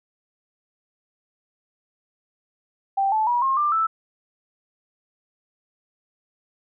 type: tone with pitch steps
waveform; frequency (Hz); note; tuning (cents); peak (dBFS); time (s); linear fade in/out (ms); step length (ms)
sine; 784 / 869.9 / 965.2 / 1071 / 1188.3 / 1318.5; G5 / A5 / B5 / C6 / D6 / E6; 0 / -20 / -40 / +40 / +20 / 0; -18; 2.97-3.87; 10; 150
effects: none